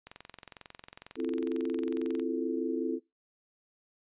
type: click train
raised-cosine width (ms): 0.2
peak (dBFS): -27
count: 48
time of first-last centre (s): 0.07-2.197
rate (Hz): 22.1
type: chord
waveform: sine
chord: F major seventh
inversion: second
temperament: equal with one note detuned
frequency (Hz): 261.6 / 329.6 / 354.9 / 440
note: C4 / E4 / F4 / A4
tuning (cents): 0 / 0 / +28 / 0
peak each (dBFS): -34 / -33 / -37 / -35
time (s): 1.16-3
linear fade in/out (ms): 50
effects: noise-tail reverb RT60 0.2 s tail -21 dB re dry + resampled to 8000 Hz